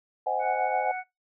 sine chord, Ab dominant seventh, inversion first, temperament just, 519.1 / 623 / 747.5 / 830.6 Hz, C5 / Eb5 / Gb5 / Ab5, -14 / +2 / +17 / 0 cents, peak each -33 / -33 / -28 / -29 dBFS, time 0.26-0.92 s, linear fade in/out 10 ms
harmonic tone, 740 Hz, F#5, in tune, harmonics 1 / 2 / 3, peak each -32 / -39 / -37 dBFS, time 0.39-1.04 s, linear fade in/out 50 ms
effects noise-tail reverb RT60 0.2 s tail -23 dB re dry

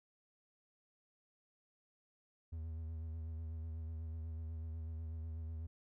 triangle tone with vibrato, 80.5 Hz, E2, 41 cents flat, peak -39 dBFS, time 2.52-5.67 s, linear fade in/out 10 ms, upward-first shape sine, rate 8.1 Hz, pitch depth 38 cents each way, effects none

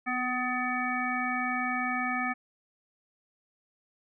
harmonic tone with a mistuned harmonic, 251.4 Hz, B3, 31 cents sharp, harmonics 1 / 3 / 5 / 7 / 9, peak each -34 / -34 / -34 / -34 / -34 dBFS, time 0.06-2.34 s, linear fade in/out 20 ms, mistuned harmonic 1, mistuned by -19 cents, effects none

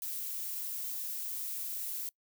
violet noise, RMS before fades -38 dBFS, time 0.02-2.09 s, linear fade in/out 2 ms, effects noise-tail reverb RT60 0.1 s tail -23 dB re dry

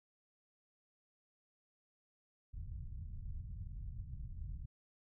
pink low-pass noise, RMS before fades -45 dBFS, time 2.53-4.66 s, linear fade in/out 10 ms, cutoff 120 Hz, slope 24 dB/octave, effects none

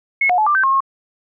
sine tone with pitch steps, 2181 / 721 / 859 / 1184 / 1549 / 1075 / 1082 Hz, C#7 / F#5 / A5 / D6 / G6 / C6 / C#6, -29 / -45 / -42 / +14 / -21 / +47 / -42 cents, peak -12 dBFS, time 0.21-0.805 s, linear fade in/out 5 ms, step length 85 ms, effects none

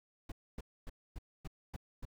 brown noise bursts, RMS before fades -42 dBFS, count 7, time 0.29-2.053 s, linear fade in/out 5 ms, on 29 ms, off 260 ms, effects none

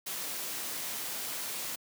white noise, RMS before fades -37 dBFS, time 0.06-1.76 s, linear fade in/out 10 ms, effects high-pass 150 Hz 12 dB/octave

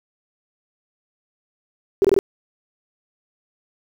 sine tone bursts, 392 Hz, G4, in tune, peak -11 dBFS, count 4, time 2.02-2.189 s, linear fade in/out 0 ms, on 25 ms, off 23 ms, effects 8-bit

